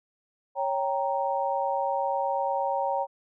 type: chord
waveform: sine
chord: G diminished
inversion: second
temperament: equal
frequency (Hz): 554.4 / 784 / 932.3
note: Db5 / G5 / Bb5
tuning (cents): 0 / 0 / 0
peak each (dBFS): -29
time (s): 0.55-3.07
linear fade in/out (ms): 50
effects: none